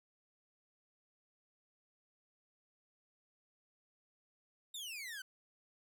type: exponential sweep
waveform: sawtooth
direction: down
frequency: 3758 to 1495 Hz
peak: -40 dBFS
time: 4.74-5.22 s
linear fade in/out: 5 ms
effects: none